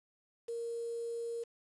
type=tone with quantisation; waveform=sine; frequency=466.2 Hz; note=A#4; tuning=in tune; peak=-36 dBFS; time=0.48-1.44 s; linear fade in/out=10 ms; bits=9; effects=resampled to 24000 Hz